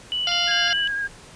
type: tone bursts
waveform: sine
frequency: 2960 Hz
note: F#7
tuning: in tune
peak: -22 dBFS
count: 4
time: 0.12-0.875 s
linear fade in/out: 0 ms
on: 170 ms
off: 25 ms
type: harmonic tone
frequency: 698.5 Hz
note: F5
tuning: in tune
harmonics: 1 / 2 / 3 / 4 / 5 / 6 / 7 / 8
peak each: -30 / -30 / -30 / -30 / -30 / -30 / -30 / -30 dBFS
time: 0.27-0.73 s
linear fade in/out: 2 ms
type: tone with vibrato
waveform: sine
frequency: 1629 Hz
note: G#6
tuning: 34 cents flat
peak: -23 dBFS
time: 0.47-1.08 s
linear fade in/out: 20 ms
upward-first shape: sine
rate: 10 Hz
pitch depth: 23 cents each way
effects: pink hiss -45 dBFS RMS until 1.35 s + resampled to 22050 Hz